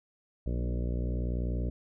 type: harmonic tone with a mistuned harmonic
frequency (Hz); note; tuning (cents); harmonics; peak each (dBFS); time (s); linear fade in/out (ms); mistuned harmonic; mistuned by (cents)
60.4; B1; -38; 1 / 2 / 3 / 4 / 5 / 6 / 7 / 8 / 9 / 10; -30 / -36 / -40 / -42 / -44 / -46 / -47 / -48 / -49 / -50; 0.46-1.7; 5; 4; -16
effects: none